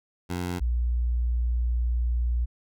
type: tone pair in turn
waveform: 15% pulse / sine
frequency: 88.8 / 59.72 Hz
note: F2 / A#1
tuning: +29 / +43 cents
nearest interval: perfect fifth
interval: 686 cents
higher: first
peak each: -22 dBFS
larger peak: neither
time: 0.29-0.6 / 0.6-2.46 s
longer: second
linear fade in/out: 20 ms
effects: none